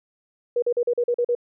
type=tone bursts; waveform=sine; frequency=481.6 Hz; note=B4; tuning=44 cents flat; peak=-18 dBFS; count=8; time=0.56-1.351 s; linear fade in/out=5 ms; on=63 ms; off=41 ms; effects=none